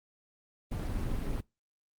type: noise with amplitude modulation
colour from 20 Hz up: brown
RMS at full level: -31 dBFS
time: 0.71-1.41 s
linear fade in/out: 10 ms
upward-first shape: sine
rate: 261 Hz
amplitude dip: 45%
effects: noise-tail reverb RT60 0.2 s tail -22 dB re dry + Opus 32 kbps